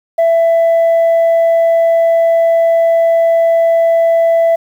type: tone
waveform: sine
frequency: 665 Hz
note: E5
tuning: 15 cents sharp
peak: -5 dBFS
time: 0.18-4.56 s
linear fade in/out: 10 ms
effects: tanh soft clip ceiling -6 dBFS + 7-bit